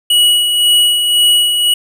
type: tone with tremolo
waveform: square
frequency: 2921 Hz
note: F#7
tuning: 23 cents flat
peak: -7 dBFS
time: 0.1-1.74 s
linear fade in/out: 5 ms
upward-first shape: sine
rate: 1.9 Hz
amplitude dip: 45%
effects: none